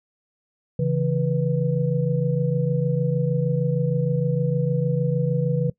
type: tone cluster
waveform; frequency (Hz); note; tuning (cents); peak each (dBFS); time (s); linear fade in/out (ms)
sine; 137.6 / 164.1 / 490.1; C#3 / E3 / B4; -12 / -8 / -13; -22 / -23 / -26; 0.79-5.7; 5
effects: noise-tail reverb RT60 0.1 s tail -21 dB re dry